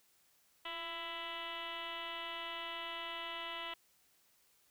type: tone with frequency modulation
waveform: sine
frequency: 1989 Hz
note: B6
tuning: 12 cents sharp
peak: -40 dBFS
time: 0.65-3.74 s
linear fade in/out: 5 ms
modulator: 329 Hz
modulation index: 4.2
effects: white hiss -71 dBFS RMS until 4.7 s